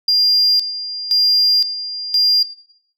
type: tone with tremolo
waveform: sine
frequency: 4800 Hz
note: D8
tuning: 37 cents sharp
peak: -9 dBFS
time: 0.08-2.43 s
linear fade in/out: 5 ms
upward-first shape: square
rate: 0.97 Hz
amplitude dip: 80%
effects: noise-tail reverb RT60 0.7 s tail -17 dB re dry + tanh soft clip ceiling -8 dBFS